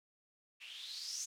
violet noise with low-pass filter sweep, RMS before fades -45 dBFS, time 0.6-1.26 s, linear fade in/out 20 ms, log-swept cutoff 2600 to 6600 Hz, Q 6.8, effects none

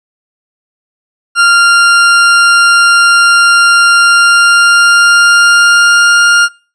40% pulse tone with pitch glide, 1393 to 1406.7 Hz, F6 to F6, -5 to +12 cents, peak -3 dBFS, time 1.35-6.49 s, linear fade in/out 50 ms, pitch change +17 cents, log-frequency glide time 3.98-6.3 s, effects noise-tail reverb RT60 0.4 s tail -25 dB re dry + resampled to 22050 Hz

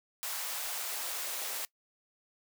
white noise with high-pass filter sweep, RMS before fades -37 dBFS, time 0.23-1.65 s, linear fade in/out 0 ms, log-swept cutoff 820 to 470 Hz, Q 1.2, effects noise-tail reverb RT60 0.1 s tail -21 dB re dry

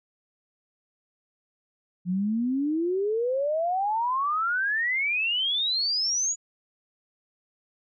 sine exponential sweep, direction up, 173.8 to 6930 Hz, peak -23 dBFS, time 2.05-6.36 s, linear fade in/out 50 ms, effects none

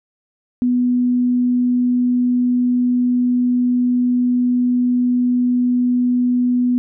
sine tone, 246.9 Hz, B3, in tune, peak -13 dBFS, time 0.62-6.78 s, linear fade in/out 0 ms, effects none

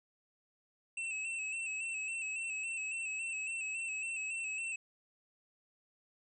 square tone with vibrato, 2633 Hz, E7, 3 cents flat, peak -37 dBFS, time 0.97-4.76 s, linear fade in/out 5 ms, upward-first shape square, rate 3.6 Hz, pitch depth 40 cents each way, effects resampled to 24000 Hz

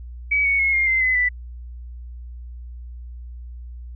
sine tone with pitch steps, 2276 / 2224 / 2173 / 2124 / 2075 / 2028 / 1981.4 Hz, C#7 / C#7 / C#7 / C7 / C7 / B6 / B6, +45 / +5 / -35 / +25 / -15 / +45 / +5 cents, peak -16 dBFS, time 0.31-1.29 s, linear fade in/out 10 ms, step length 140 ms, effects added 60 Hz sine -33 dBFS peak until 3.95 s

